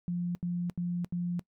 sine tone bursts, 175.3 Hz, F3, 7 cents sharp, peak -29 dBFS, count 4, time 0.08-1.394 s, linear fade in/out 0 ms, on 270 ms, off 78 ms, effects noise-tail reverb RT60 0.1 s tail -21 dB re dry

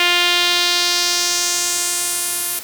sawtooth tone with band-pass filter sweep, 351.4 Hz, F4, 11 cents sharp, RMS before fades -18 dBFS, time 0-2.59 s, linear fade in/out 2 ms, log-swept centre 2800 to 12000 Hz, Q 2, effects white hiss -33 dBFS RMS until 2.63 s

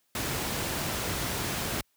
pink noise, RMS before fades -31 dBFS, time 0.15-1.81 s, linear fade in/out 2 ms, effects white hiss -72 dBFS RMS until 1.96 s + high-pass 60 Hz 12 dB/octave

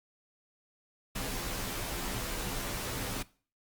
pink noise with comb filter, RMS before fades -36 dBFS, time 1.15-3.23 s, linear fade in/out 10 ms, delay 13 ms, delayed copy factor -0.85, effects noise-tail reverb RT60 0.4 s tail -20 dB re dry + Opus 48 kbps

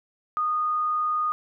sine tone, 1232 Hz, D#6, 17 cents flat, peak -22 dBFS, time 0.37-1.32 s, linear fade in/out 0 ms, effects none

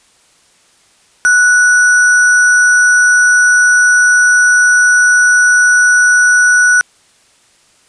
sine tone with sample-and-hold, 1474 Hz, F#6, 7 cents flat, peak -5 dBFS, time 1.25-6.81 s, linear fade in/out 0 ms, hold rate 7350 Hz, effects white hiss -50 dBFS RMS until 7.88 s + resampled to 22050 Hz

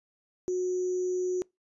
sine tone with sample-and-hold, 365.1 Hz, F#4, 23 cents flat, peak -26 dBFS, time 0.48-1.42 s, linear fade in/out 0 ms, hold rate 6300 Hz, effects noise-tail reverb RT60 0.2 s tail -24 dB re dry + resampled to 24000 Hz

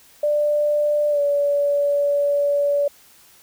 sine tone with pitch glide, 592 to 573.2 Hz, D5 to D5, +14 to -42 cents, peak -16 dBFS, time 0.23-2.88 s, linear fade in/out 5 ms, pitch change -56 cents, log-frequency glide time 1.1-1.2 s, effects white hiss -51 dBFS RMS until 3.42 s

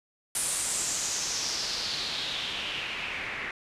white noise with low-pass filter sweep, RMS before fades -32 dBFS, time 0.35-3.51 s, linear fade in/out 2 ms, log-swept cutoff 9700 to 2000 Hz, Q 3.6, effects resampled to 32000 Hz

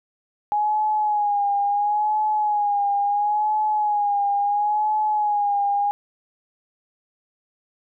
sine tone with vibrato, 830.6 Hz, G#5, in tune, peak -18 dBFS, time 0.52-5.91 s, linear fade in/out 0 ms, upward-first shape sine, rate 0.73 Hz, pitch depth 50 cents each way, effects none

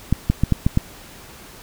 clicks, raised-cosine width 5 ms, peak -3 dBFS, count 6, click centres 0.126 / 0.3 / 0.436 / 0.523 / 0.665 / 0.774 s, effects pink hiss -42 dBFS RMS until 1.62 s

